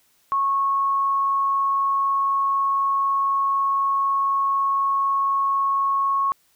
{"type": "tone", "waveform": "sine", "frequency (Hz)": 1099, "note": "C#6", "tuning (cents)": -15, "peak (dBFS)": -18, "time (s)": [0.32, 6.32], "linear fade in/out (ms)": 0, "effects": ["white hiss -62 dBFS RMS until 6.55 s"]}